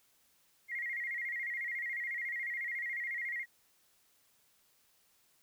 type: tone with vibrato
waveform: sine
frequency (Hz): 2015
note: B6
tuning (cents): +34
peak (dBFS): -35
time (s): 0.68-3.46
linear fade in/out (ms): 50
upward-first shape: square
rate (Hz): 14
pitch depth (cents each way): 91
effects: white hiss -70 dBFS RMS until 5.42 s